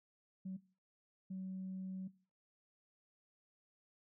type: tone bursts at uneven times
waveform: sine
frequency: 188.2 Hz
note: F#3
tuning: 30 cents sharp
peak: -40 dBFS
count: 2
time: 0.45-0.57 / 1.3-2.08 s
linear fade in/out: 10 ms
effects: noise-tail reverb RT60 0.4 s tail -20 dB re dry + tanh soft clip ceiling -37 dBFS